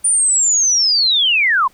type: linear sweep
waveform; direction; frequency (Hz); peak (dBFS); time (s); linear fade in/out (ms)
sine; down; 9397 to 958; -11; 0.04-1.68; 10
effects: pink hiss -52 dBFS RMS until 1.73 s